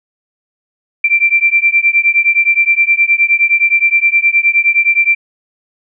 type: beating tone pair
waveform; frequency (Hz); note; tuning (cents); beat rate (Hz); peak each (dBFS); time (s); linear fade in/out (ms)
sine; 2349 / 2358.6; D7 / D7; 0 / +7; 9.6; -11; 1.04-5.15; 5
effects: none